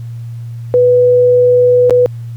sine tone with dropouts, 493.9 Hz, B4, in tune, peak -5 dBFS, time 0.74-2.06 s, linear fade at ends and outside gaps 0 ms, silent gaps 1.897-1.907 s, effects added 117 Hz sine -22 dBFS peak until 2.36 s + pink hiss -50 dBFS RMS until 2.36 s

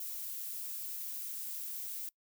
violet noise, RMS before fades -41 dBFS, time 0-2.09 s, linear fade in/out 2 ms, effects noise-tail reverb RT60 0.1 s tail -23 dB re dry

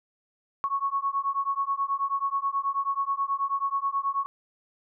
sine beating tone pair, 1101 / 1110.3 Hz, C#6 / C#6, -12 / +2 cents, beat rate 9.3 Hz, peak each -28 dBFS, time 0.64-4.26 s, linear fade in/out 0 ms, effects none

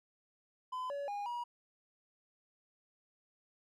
triangle tone with pitch steps, 1015 / 567 / 816 / 960 Hz, B5 / C#5 / G#5 / B5, +47 / +39 / -31 / -49 cents, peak -35 dBFS, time 0.72-1.44 s, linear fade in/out 10 ms, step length 180 ms, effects none

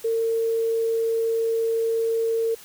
sine tone, 454.3 Hz, A#4, 45 cents flat, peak -20 dBFS, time 0.04-2.55 s, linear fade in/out 10 ms, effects white hiss -46 dBFS RMS until 2.64 s

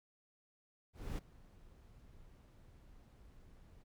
brown noise with ADSR envelope, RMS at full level -38 dBFS, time 0.93-3.84 s, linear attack 250 ms, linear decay 14 ms, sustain -22 dB, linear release 23 ms, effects none

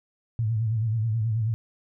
sine tone with vibrato, 111.5 Hz, A2, 23 cents sharp, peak -22 dBFS, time 0.39-1.54 s, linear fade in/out 0 ms, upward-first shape sine, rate 9.3 Hz, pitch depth 86 cents each way, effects none

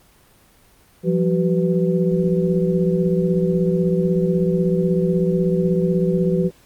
sine tone cluster, 171.9 / 188.1 / 377.9 / 496.5 Hz, F3 / F#3 / F#4 / B4, -27 / +29 / +37 / +9 cents, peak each -18 / -24 / -21 / -24 dBFS, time 1.03-6.51 s, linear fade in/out 50 ms, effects pink hiss -53 dBFS RMS until 6.65 s + Opus 24 kbps

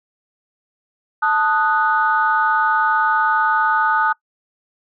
sine chord, D# diminished, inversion second, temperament equal, 880 / 1244.5 / 1480 Hz, A5 / D#6 / F#6, 0 / 0 / 0 cents, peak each -18 dBFS, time 1.22-4.13 s, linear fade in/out 10 ms, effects noise-tail reverb RT60 0.1 s tail -23 dB re dry + tanh soft clip ceiling -4 dBFS

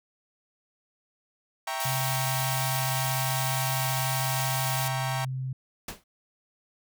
sawtooth chord, E diminished seventh, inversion none, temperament equal, 659.3 / 784 / 932.3 / 1108.7 Hz, E5 / G5 / Bb5 / Db6, 0 / 0 / 0 / 0 cents, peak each -33 / -30 / -31 / -34 dBFS, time 1.67-5.25 s, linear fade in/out 5 ms
white high-pass noise, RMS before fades -33 dBFS, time 1.8-4.88 s, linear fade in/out 2 ms, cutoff 2000 Hz, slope 48 dB/octave
sine tone, 130.6 Hz, C3, 3 cents flat, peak -29 dBFS, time 1.85-5.53 s, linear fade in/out 5 ms
pink noise with exponential decay, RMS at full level -31 dBFS, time 5.88-6.04 s, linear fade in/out 5 ms, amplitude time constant 33 ms
effects none

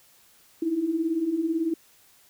sine beating tone pair, 311.1 / 329.1 Hz, D#4 / E4, 0 / -3 cents, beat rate 18 Hz, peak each -30 / -24 dBFS, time 0.62-1.74 s, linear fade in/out 5 ms, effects white hiss -58 dBFS RMS until 2.29 s

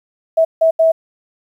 sine tone bursts at uneven times, 650 Hz, E5, 24 cents flat, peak -8 dBFS, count 3, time 0.37-0.45 / 0.61-0.71 / 0.79-0.92 s, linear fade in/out 10 ms, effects 8-bit

